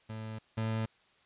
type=tone pair in turn; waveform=30% pulse; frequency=110 / 111.15 Hz; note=A2 / A2; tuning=0 / +18 cents; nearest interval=unison; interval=18 cents; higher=second; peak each=-36 / -28 dBFS; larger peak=second; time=0.09-0.39 / 0.57-0.86 s; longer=first; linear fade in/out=10 ms; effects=white hiss -66 dBFS RMS until 1.25 s + resampled to 8000 Hz